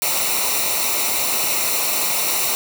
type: noise with comb filter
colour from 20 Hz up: white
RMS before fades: -20 dBFS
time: 0.02-2.55 s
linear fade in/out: 0 ms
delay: 0.61 ms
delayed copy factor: -0.7
effects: none